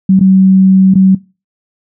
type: tone with dropouts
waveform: sine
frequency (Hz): 190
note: F#3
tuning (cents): +46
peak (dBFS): -3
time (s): 0.09-1.15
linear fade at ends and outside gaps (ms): 5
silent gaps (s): 0.194-0.208 / 0.94-0.954
effects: noise-tail reverb RT60 0.3 s tail -21 dB re dry